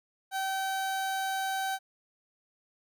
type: tone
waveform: 30% pulse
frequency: 770 Hz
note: G5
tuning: 31 cents flat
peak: -27 dBFS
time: 0.31-1.79 s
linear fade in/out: 50 ms
effects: none